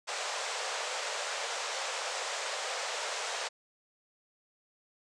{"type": "band-pass noise", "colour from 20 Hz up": "pink", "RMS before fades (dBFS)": -36, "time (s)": [0.07, 3.49], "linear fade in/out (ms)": 20, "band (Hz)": [480, 8200], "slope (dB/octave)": 48, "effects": []}